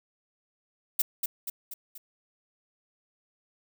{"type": "noise with echo", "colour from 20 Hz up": "violet", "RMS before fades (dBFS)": -24, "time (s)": [0.99, 1.02], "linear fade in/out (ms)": 5, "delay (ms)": 240, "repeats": 4, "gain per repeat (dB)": -5, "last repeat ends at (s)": 1.98, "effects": []}